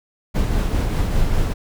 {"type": "noise with tremolo", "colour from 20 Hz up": "brown", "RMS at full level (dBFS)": -17, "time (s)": [0.34, 1.54], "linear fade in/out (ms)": 20, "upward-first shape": "triangle", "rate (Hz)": 5, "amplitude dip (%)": 35, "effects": []}